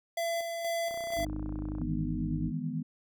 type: tone with tremolo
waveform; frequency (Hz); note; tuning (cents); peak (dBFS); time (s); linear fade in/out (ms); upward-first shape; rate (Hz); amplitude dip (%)
square; 674; E5; +38; -30; 0.17-1.25; 5; square; 2.1; 40
type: click train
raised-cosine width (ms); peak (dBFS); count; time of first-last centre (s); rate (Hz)
1; -33; 29; 0.91-1.816; 30.9
type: harmonic tone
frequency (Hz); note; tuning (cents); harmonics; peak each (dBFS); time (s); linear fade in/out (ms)
51; G#1; -31; 1 / 2 / 3 / 4 / 5 / 6; -37 / -41 / -45 / -47 / -47 / -37; 1.15-2.53; 50
type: chord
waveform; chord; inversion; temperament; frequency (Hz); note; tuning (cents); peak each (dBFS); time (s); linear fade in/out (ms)
sine; E major seventh; third; equal; 155.56 / 164.81 / 207.7 / 246.9; D#3 / E3 / G#3 / B3; 0 / 0 / 0 / 0; -36 / -37 / -40 / -36; 1.8-2.83; 10
effects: none